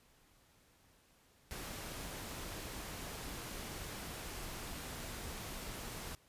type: noise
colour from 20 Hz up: pink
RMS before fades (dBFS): -45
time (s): 1.51-6.15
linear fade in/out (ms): 0
effects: pink hiss -68 dBFS RMS until 6.28 s + resampled to 32000 Hz